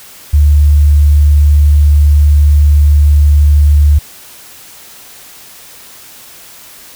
sine tone, 73.42 Hz, D2, in tune, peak -3 dBFS, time 0.33-3.99 s, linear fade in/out 10 ms, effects white hiss -35 dBFS RMS until 6.95 s

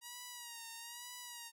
5% pulse tone with vibrato, 950 Hz, A#5, 33 cents sharp, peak -35 dBFS, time 0.01-1.52 s, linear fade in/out 50 ms, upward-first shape sine, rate 1.1 Hz, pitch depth 61 cents each way, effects none

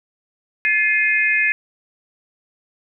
sine tone cluster, 1730 / 2113 / 2502 Hz, A6 / C7 / D#7, -30 / +16 / +9 cents, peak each -19 dBFS, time 0.65-1.52 s, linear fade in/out 0 ms, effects none

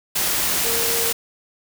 sine tone in noise, 462.5 Hz, A#4, 14 cents flat, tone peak -27 dBFS, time 0.64-1.12 s, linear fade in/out 10 ms, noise white, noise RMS -21 dBFS, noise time 0.15-1.13 s, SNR -9 dB, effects none

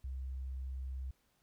sine tone, 65.41 Hz, C2, in tune, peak -38 dBFS, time 0.04-1.11 s, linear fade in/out 5 ms, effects pink hiss -75 dBFS RMS until 1.42 s

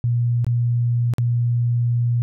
sine tone with dropouts, 119.6 Hz, A#2, 45 cents sharp, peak -16 dBFS, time 0.04-2.22 s, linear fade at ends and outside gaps 0 ms, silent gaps 0.445-0.466 / 1.137-1.183 s, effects none

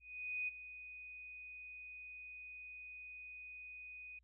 sine tone with ADSR envelope, 2489 Hz, D#7, in tune, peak -36 dBFS, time 0-4.19 s, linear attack 480 ms, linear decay 17 ms, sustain -13 dB, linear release 5 ms, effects added 60 Hz sine -70 dBFS peak until 4.23 s

